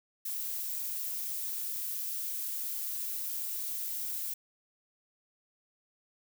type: noise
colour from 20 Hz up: violet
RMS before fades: -36 dBFS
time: 0.25-4.34 s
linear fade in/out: 5 ms
effects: none